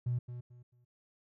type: tone with echo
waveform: triangle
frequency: 122.2 Hz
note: B2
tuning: 18 cents flat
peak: -26 dBFS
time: 0.06-0.19 s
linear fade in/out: 10 ms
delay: 220 ms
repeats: 3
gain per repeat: -12 dB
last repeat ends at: 0.85 s
effects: tanh soft clip ceiling -27 dBFS